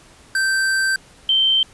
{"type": "tone pair in turn", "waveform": ["square", "sine"], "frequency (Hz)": [1559, 3118], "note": ["G6", "G7"], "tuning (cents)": [-10, -10], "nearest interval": "octave", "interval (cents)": 1200, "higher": "second", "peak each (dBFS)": [-17, -13], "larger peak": "second", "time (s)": [[0.35, 0.96], [1.29, 1.63]], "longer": "first", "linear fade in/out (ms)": 2, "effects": ["pink hiss -48 dBFS RMS until 1.73 s", "resampled to 24000 Hz"]}